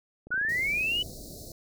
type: click train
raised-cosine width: 2 ms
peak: -33 dBFS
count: 25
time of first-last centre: 0.27-1.133 s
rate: 27.8 Hz
type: linear sweep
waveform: sine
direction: up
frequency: 1431 to 3001 Hz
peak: -25 dBFS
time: 0.31-1.03 s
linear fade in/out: 10 ms
type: band-stop noise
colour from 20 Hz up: pink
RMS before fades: -43 dBFS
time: 0.49-1.52 s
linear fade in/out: 2 ms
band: 700 to 4000 Hz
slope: 96 dB/octave
effects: none